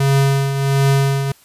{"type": "tone with tremolo", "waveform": "square", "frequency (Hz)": 137.6, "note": "C#3", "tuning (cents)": -12, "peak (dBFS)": -11, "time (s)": [0, 1.32], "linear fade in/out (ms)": 5, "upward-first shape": "triangle", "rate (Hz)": 1.4, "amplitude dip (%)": 60, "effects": ["white hiss -50 dBFS RMS until 1.44 s", "resampled to 32000 Hz"]}